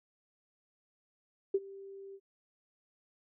sine tone with ADSR envelope, 392 Hz, G4, in tune, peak -23 dBFS, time 1.54-2.2 s, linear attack 7 ms, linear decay 41 ms, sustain -22 dB, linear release 54 ms, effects none

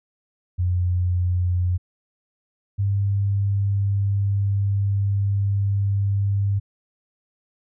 sine tone pair in turn, 89.7 / 99.76 Hz, F2 / G2, +47 / +31 cents, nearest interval major second, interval 184 cents, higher second, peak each -18 dBFS, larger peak neither, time 0.58-1.78 / 2.78-6.6 s, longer second, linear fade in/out 20 ms, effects none

